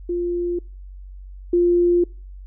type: tone pair in turn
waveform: sine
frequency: 349.2 / 349.2 Hz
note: F4 / F4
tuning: 0 / 0 cents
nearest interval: unison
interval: 0 cents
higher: neither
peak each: -20 / -13 dBFS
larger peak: second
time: 0.09-0.59 / 1.53-2.04 s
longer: second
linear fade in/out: 5 ms
effects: noise-tail reverb RT60 0.4 s tail -26 dB re dry + added 47 Hz sine -35 dBFS peak until 2.46 s